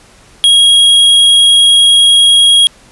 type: tone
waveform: square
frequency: 3290 Hz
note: G#7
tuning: 17 cents flat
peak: -4 dBFS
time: 0.44-2.67 s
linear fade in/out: 0 ms
effects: pink hiss -42 dBFS RMS until 2.91 s + resampled to 24000 Hz